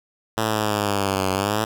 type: linear two-way sweep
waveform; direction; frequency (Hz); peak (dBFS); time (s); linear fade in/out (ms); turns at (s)
5% pulse; down then up; 111.1 to 93.9 to 111.1; -9; 0.37-1.65; 10; 1.31
effects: none